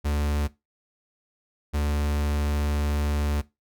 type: tone pair in turn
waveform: 45% pulse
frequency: 73.42 / 73.42 Hz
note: D2 / D2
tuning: 0 / 0 cents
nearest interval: unison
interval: 0 cents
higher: neither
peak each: -23 dBFS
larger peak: neither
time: 0.04-0.48 / 1.73-3.42 s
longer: second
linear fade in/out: 20 ms
effects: noise-tail reverb RT60 0.2 s tail -18 dB re dry